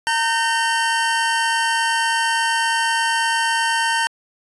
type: tone pair together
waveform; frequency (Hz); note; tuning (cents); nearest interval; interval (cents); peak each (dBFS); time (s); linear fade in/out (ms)
25% pulse; 915 / 1541.1; A#5 / G6; -32 / -30; major sixth; 902; -15 / -18; 0.07-4.07; 0
effects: resampled to 24000 Hz